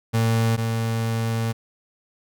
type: tone pair in turn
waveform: 35% pulse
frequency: 113.7 / 113.7 Hz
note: A#2 / A#2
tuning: -43 / -43 cents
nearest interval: unison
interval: 0 cents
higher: neither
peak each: -16 / -20 dBFS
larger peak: first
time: 0.13-0.57 / 0.57-1.53 s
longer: second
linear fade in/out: 20 ms
effects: none